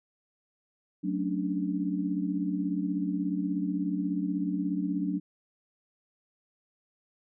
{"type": "chord", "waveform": "sine", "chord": "D major seventh", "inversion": "first", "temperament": "equal", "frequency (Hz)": [185, 220, 277.2, 293.7], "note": ["F#3", "A3", "C#4", "D4"], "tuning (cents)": [0, 0, 0, 0], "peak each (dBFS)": [-31, -37, -35, -31], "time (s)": [1.03, 5.2], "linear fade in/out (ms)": 20, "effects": []}